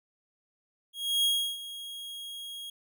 45% pulse tone with ADSR envelope, 3283 Hz, G#7, 21 cents flat, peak -22 dBFS, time 0.93-2.7 s, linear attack 310 ms, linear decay 330 ms, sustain -16 dB, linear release 4 ms, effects none

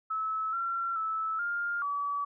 sine tone with pitch steps, 1300 / 1363 / 1309 / 1405 / 1144 Hz, E6 / F6 / E6 / F6 / D6, -24 / -43 / -13 / +10 / -46 cents, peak -29 dBFS, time 0.1-2.25 s, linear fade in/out 10 ms, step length 430 ms, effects none

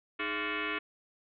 sine tone with frequency modulation, 417.2 Hz, G#4, 8 cents sharp, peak -31 dBFS, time 0.19-0.79 s, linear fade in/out 10 ms, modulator 363 Hz, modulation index 6.9, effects none

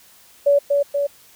sine tone with echo, 569 Hz, C#5, 45 cents sharp, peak -11 dBFS, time 0.46-0.59 s, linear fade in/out 10 ms, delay 240 ms, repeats 2, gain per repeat -3 dB, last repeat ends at 1.07 s, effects white hiss -50 dBFS RMS until 1.35 s

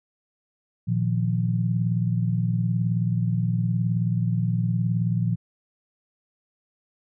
sine chord, Bb suspended fourth, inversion none, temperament equal, 116.54 / 155.56 / 174.61 Hz, Bb2 / Eb3 / F3, 0 / 0 / 0 cents, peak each -23 / -29 / -25 dBFS, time 0.87-5.36 s, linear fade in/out 20 ms, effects none

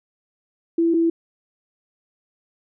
sine tone pair in turn, 333.7 / 332.3 Hz, E4 / E4, +21 / +14 cents, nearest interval unison, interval 7 cents, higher first, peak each -15 / -15 dBFS, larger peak neither, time 0.78-0.94 / 0.94-1.1 s, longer neither, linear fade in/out 5 ms, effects none

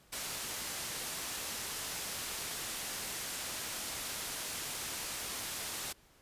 white low-pass noise, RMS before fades -40 dBFS, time 0.12-5.93 s, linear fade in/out 10 ms, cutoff 11000 Hz, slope 12 dB/octave, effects pink hiss -64 dBFS RMS until 6.21 s + resampled to 32000 Hz

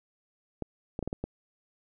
clicks, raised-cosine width 2 ms, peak -19 dBFS, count 6, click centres 0.623 / 0.991 / 1.027 / 1.076 / 1.129 / 1.24 s, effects none

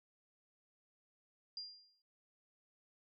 sine tone with exponential decay, 4800 Hz, D8, 37 cents sharp, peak -40 dBFS, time 1.57-2.02 s, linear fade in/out 2 ms, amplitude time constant 97 ms, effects none

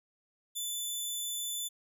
15% pulse tone, 3506 Hz, A7, 7 cents flat, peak -27 dBFS, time 0.55-1.69 s, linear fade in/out 20 ms, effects none

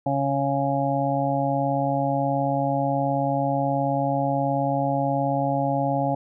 harmonic tone, 138.59 Hz, C#3, in tune, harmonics 1 / 2 / 4 / 5 / 6, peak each -27 / -27 / -27 / -27 / -27 dBFS, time 0.06-6.15 s, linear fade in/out 5 ms, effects none

